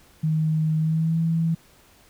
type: tone with pitch glide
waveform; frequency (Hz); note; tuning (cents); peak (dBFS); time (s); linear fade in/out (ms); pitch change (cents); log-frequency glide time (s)
sine; 156.9 to 164.23; D#3 to E3; +15 to -6; -19; 0.23-1.55; 10; +79; 0.78-1.19
effects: pink hiss -55 dBFS RMS until 2.09 s